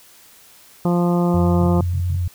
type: harmonic tone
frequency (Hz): 174.61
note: F3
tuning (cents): 0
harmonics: 1 / 2 / 3 / 4 / 5 / 6 / 7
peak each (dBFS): -16 / -22 / -26 / -28 / -30 / -32 / -33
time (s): 0.85-1.81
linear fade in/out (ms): 2
type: tone with vibrato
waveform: sine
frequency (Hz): 89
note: F2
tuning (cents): +33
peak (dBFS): -18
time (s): 1.34-2.28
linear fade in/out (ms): 5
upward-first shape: sine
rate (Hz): 8.6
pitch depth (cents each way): 32
type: tone bursts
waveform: sine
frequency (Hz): 132.5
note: C3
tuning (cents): +22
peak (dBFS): -25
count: 4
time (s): 1.61-2.165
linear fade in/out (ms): 5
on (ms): 69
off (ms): 93
effects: white hiss -48 dBFS RMS until 2.34 s